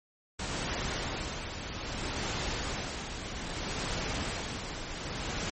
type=noise with tremolo; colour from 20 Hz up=pink; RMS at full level=-33 dBFS; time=0.39-5.5 s; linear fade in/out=5 ms; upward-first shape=sine; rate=0.62 Hz; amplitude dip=50%; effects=MP3 32 kbps